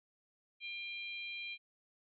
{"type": "harmonic tone", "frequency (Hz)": 798, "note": "G5", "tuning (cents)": 31, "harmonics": [3, 4, 5], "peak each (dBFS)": [-42, -48, -50], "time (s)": [0.6, 1.58], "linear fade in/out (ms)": 50, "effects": []}